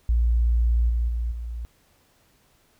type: tone with level steps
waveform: sine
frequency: 58.27 Hz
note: A#1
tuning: in tune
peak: -17 / -20 / -23 / -29 dBFS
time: 0.09-1.65 s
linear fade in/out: 0 ms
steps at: 0.89 / 1.08 / 1.31 s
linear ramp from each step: 10 ms
effects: pink hiss -62 dBFS RMS until 2.79 s